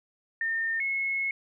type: tone pair in turn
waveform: sine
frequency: 1816 / 2180 Hz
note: A#6 / C#7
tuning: -46 / -29 cents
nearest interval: minor third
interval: 317 cents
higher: second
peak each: -26 dBFS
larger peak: neither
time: 0.41-0.8 / 0.8-1.31 s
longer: second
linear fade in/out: 2 ms
effects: none